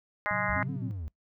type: harmonic tone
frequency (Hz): 207.7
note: G#3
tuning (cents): 0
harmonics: 3 / 4 / 5 / 6 / 7 / 8 / 9 / 10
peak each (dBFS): -36 / -36 / -36 / -36 / -36 / -36 / -36 / -36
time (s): 0.26-0.63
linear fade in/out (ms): 0
type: chord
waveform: sine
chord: F# diminished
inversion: first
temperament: just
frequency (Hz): 111 / 133.2 / 185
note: A2 / C3 / F#3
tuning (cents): +16 / +31 / 0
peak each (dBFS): -41 / -42 / -37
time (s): 0.31-0.91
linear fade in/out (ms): 0
type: linear two-way sweep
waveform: triangle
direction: up then down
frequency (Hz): 51.91 to 149 to 71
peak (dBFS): -32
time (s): 0.49-1.08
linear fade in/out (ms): 0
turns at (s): 0.7
type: tone bursts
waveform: sine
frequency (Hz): 261.2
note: C4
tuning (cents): -3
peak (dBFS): -36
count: 3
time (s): 0.56-0.892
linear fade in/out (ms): 5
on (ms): 74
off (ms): 55
effects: noise-tail reverb RT60 0.1 s tail -22 dB re dry